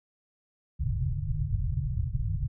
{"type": "low-pass noise", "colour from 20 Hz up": "white", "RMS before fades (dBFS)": -29, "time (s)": [0.79, 2.48], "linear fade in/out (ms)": 20, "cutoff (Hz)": 150, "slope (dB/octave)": 96, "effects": []}